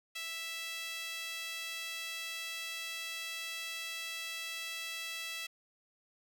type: tone with high-pass filter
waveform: sawtooth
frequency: 659.3 Hz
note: E5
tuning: in tune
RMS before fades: -41 dBFS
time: 0.15-5.47 s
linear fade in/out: 10 ms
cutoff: 2600 Hz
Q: 2
effects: none